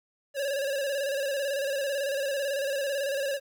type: tone with vibrato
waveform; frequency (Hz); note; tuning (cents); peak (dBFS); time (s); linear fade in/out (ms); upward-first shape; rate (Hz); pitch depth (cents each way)
square; 554.4; C#5; 0; -28; 0.34-3.4; 50; square; 18; 52
effects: 11-bit